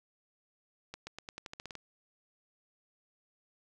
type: accelerating click train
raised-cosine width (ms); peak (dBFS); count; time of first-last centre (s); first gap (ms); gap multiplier
0.2; -25; 11; 0.94-1.753; 130; 0.89
effects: none